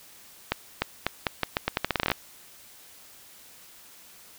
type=accelerating click train; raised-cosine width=0.3 ms; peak=-7 dBFS; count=17; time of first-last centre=0.52-2.117 s; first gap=300 ms; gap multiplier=0.82; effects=white hiss -51 dBFS RMS until 4.38 s